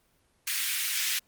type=high-pass noise; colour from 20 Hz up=pink; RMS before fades=-29 dBFS; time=0.47-1.19 s; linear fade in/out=5 ms; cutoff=1900 Hz; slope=24 dB/octave; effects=pink hiss -68 dBFS RMS until 1.27 s + Opus 24 kbps